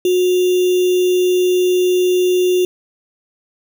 sine tone with sample-and-hold, 363.4 Hz, F#4, 31 cents flat, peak -11 dBFS, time 0.05-2.65 s, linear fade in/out 2 ms, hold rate 3150 Hz, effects none

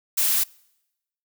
blue noise, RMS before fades -21 dBFS, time 0.17-0.44 s, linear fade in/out 10 ms, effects noise-tail reverb RT60 0.9 s tail -26 dB re dry

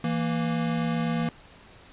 square tone pair together, 164.81 / 232.8 Hz, E3 / A#3, 0 / -2 cents, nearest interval tritone, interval 598 cents, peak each -28 dBFS, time 0.04-1.29 s, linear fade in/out 2 ms, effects pink hiss -51 dBFS RMS until 1.92 s + resampled to 8000 Hz

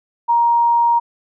sine tone, 940 Hz, A#5, 14 cents sharp, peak -11 dBFS, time 0.28-1 s, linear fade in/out 20 ms, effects none

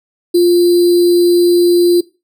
sine tone with sample-and-hold, 349.2 Hz, F4, in tune, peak -6 dBFS, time 0.34-2.01 s, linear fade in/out 10 ms, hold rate 4410 Hz, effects noise-tail reverb RT60 0.3 s tail -21 dB re dry

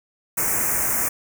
white band-stop noise, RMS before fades -22 dBFS, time 0.37-1.09 s, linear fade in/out 10 ms, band 2300 to 6100 Hz, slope 48 dB/octave, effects none

